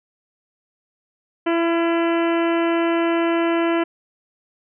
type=harmonic tone with a mistuned harmonic; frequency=335.3 Hz; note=E4; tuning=30 cents sharp; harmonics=1 / 2 / 3 / 4 / 5 / 6 / 7 / 8 / 9; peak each=-18 / -24 / -28 / -30 / -32 / -34 / -35 / -36 / -37 dBFS; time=1.46-3.84 s; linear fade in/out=10 ms; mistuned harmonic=4; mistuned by=+22 cents; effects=none